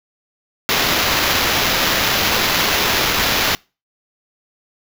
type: noise with sample-and-hold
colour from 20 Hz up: blue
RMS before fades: -17 dBFS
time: 0.69-3.55 s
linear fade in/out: 0 ms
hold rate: 8820 Hz
effects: noise-tail reverb RT60 0.3 s tail -26 dB re dry